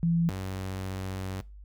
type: tone pair in turn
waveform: sine / sawtooth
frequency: 168.3 / 94.87 Hz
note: E3 / F#2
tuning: +36 / +44 cents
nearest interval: minor seventh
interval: 992 cents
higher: first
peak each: -22 / -29 dBFS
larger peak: first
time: 0.03-0.29 / 0.29-1.41 s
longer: second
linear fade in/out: 0 ms
effects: noise-tail reverb RT60 0.3 s tail -23 dB re dry + added 50 Hz sine -44 dBFS peak until 1.64 s